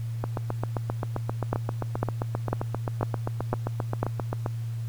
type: two click trains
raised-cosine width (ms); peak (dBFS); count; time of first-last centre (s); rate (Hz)
1; -14 / -10; 33 / 6; 0.24-4.462 / 1.53-4.03; 7.58 / 2
effects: added 115 Hz sine -29 dBFS peak until 4.88 s + pink hiss -53 dBFS RMS until 4.88 s